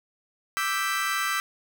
35% pulse chord, E minor seventh, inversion third, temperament equal, 1174.7 / 1318.5 / 1568 / 1975.5 Hz, D6 / E6 / G6 / B6, 0 / 0 / 0 / 0 cents, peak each -29 dBFS, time 0.57-1.4 s, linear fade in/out 0 ms, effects none

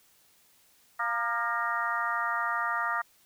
harmonic tone with a mistuned harmonic, 233.1 Hz, A#3, in tune, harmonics 3 / 4 / 5 / 6 / 7 / 8, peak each -37 / -35 / -31 / -33 / -42 / -34 dBFS, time 0.99-3.02 s, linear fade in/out 10 ms, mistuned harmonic 5, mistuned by +50 cents, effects white hiss -63 dBFS RMS until 3.25 s

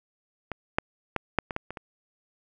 clicks, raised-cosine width 0.5 ms, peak -17 / -7 / -11 / -6 / -17 / -14 / -21 / -22 dBFS, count 8, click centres 0.517 / 0.785 / 1.163 / 1.387 / 1.508 / 1.564 / 1.706 / 1.772 s, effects none

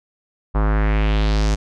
square tone with low-pass filter sweep, 52.6 Hz, G#1, 23 cents sharp, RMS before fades -17 dBFS, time 0.54-1.56 s, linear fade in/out 20 ms, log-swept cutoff 1100 to 6800 Hz, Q 2.2, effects none

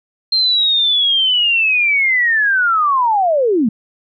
sine linear sweep, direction down, 4186 to 200.5 Hz, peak -11 dBFS, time 0.32-3.69 s, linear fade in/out 5 ms, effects none

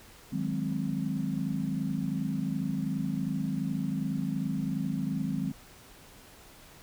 sine chord, Ab dominant seventh, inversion second, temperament equal, 155.56 / 185 / 207.7 / 261.6 Hz, Eb3 / Gb3 / Ab3 / C4, 0 / 0 / 0 / 0 cents, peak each -34 dBFS, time 0.32-5.52 s, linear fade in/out 10 ms, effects pink hiss -53 dBFS RMS until 6.82 s

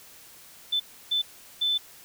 sine tone bursts at uneven times, 3520 Hz, A7, in tune, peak -22 dBFS, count 3, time 0.72-0.8 / 1.11-1.22 / 1.61-1.78 s, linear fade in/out 10 ms, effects white hiss -50 dBFS RMS until 2.04 s

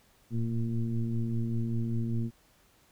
sine tone with frequency modulation, 116.54 Hz, A#2, in tune, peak -27 dBFS, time 0.3-2.31 s, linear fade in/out 50 ms, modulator 114 Hz, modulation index 1.2, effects pink hiss -64 dBFS RMS until 2.91 s

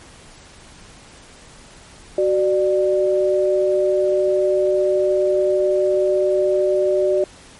sine tone pair together, 374.2 / 594 Hz, F#4 / D5, +20 / +20 cents, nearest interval minor sixth, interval 800 cents, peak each -17 dBFS, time 2.18-7.24 s, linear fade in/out 2 ms, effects pink hiss -44 dBFS RMS until 7.59 s + MP3 48 kbps

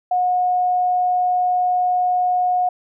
sine tone, 725 Hz, F#5, 35 cents flat, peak -15 dBFS, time 0.11-2.69 s, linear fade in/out 5 ms, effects none

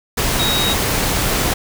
sine tone in noise, 3789 Hz, A#7, 27 cents sharp, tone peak -18 dBFS, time 0.39-0.74 s, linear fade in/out 10 ms, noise pink, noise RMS -18 dBFS, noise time 0.17-1.54 s, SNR -3 dB, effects none

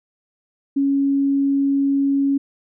sine tone, 277.2 Hz, C#4, in tune, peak -15 dBFS, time 0.76-2.38 s, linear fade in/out 10 ms, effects none

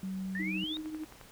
sine tone, 189.7 Hz, F#3, 43 cents sharp, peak -34 dBFS, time 0.03-0.64 s, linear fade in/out 2 ms
sine exponential sweep, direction up, 1760 to 3800 Hz, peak -35 dBFS, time 0.35-0.77 s, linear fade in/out 2 ms
sine tone with tremolo, 311.1 Hz, D#4, in tune, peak -34 dBFS, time 0.39-1.05 s, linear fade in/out 10 ms, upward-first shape triangle, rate 13 Hz, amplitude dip 60%
click train, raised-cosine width 0.5 ms, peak -34 dBFS, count 6, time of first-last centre 0.77-1.212 s, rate 11.3 Hz
effects pink hiss -55 dBFS RMS until 1.31 s

